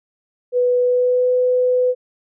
sine tone with pitch glide, 493.9 to 501.1 Hz, B4 to B4, 0 to +25 cents, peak -13 dBFS, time 0.52-1.95 s, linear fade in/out 50 ms, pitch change +25 cents, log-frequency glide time 0.8-1.32 s, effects none

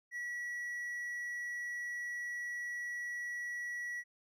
triangle tone, 1935 Hz, B6, 36 cents flat, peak -36 dBFS, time 0.11-4.04 s, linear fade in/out 50 ms, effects none

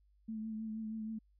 sine tone with vibrato, 219.4 Hz, A3, 5 cents flat, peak -38 dBFS, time 0.28-1.19 s, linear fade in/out 10 ms, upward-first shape triangle, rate 6.3 Hz, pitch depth 33 cents each way, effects added 50 Hz sine -66 dBFS peak until 1.39 s

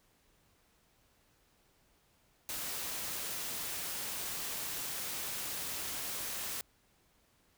white noise, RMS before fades -39 dBFS, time 2.49-6.61 s, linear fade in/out 0 ms, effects pink hiss -70 dBFS RMS until 7.57 s

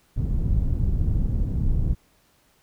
pink low-pass noise, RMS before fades -22 dBFS, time 0.16-1.95 s, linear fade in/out 20 ms, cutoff 130 Hz, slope 12 dB/octave, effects pink hiss -62 dBFS RMS until 2.62 s

